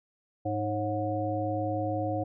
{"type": "harmonic tone with a mistuned harmonic", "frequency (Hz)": 103.83, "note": "G#2", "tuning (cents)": 0, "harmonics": [1, 3, 5, 7], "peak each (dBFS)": [-33, -33, -33, -33], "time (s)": [0.45, 2.24], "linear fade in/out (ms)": 10, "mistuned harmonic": 5, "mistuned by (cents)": 76, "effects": []}